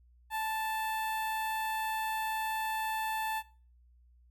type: tone with notch filter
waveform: sawtooth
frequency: 879 Hz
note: A5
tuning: 2 cents flat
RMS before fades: -34 dBFS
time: 0.3-3.43 s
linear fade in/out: 50 ms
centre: 5700 Hz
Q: 0.89
effects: noise-tail reverb RT60 0.4 s tail -20 dB re dry + added 60 Hz sine -59 dBFS peak until 4.3 s